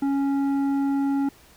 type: tone with tanh clipping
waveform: triangle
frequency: 277.2 Hz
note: C#4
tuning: in tune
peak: -22 dBFS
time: 0.02-1.29 s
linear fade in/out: 5 ms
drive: 13 dB
effects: pink hiss -53 dBFS RMS until 1.56 s